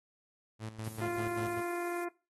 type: tone with tremolo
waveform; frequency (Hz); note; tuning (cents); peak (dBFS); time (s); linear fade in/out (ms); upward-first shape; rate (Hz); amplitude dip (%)
sawtooth; 110; A2; 0; -34; 0.59-1.62; 50; square; 5.1; 70
type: noise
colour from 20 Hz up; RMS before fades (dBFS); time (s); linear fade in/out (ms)
violet; -47; 0.84-2.04; 0
type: harmonic tone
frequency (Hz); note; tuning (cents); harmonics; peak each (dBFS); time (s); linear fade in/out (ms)
348.1; F4; -6; 1 / 2 / 3 / 4 / 5 / 6 / 7; -35 / -41 / -45 / -47 / -49 / -51 / -52; 1.01-2.09; 10
effects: noise-tail reverb RT60 0.3 s tail -20 dB re dry + AAC 32 kbps